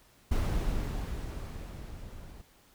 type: noise with level ramp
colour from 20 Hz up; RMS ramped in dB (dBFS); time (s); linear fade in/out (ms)
brown; -28 to -47; 0.31-2.42; 10
effects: pink hiss -62 dBFS RMS until 2.74 s